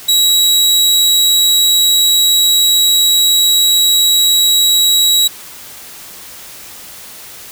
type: tone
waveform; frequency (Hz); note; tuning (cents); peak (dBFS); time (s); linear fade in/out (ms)
sawtooth; 3871; B7; -35; -5; 0.08-5.28; 10
effects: white hiss -33 dBFS RMS until 7.51 s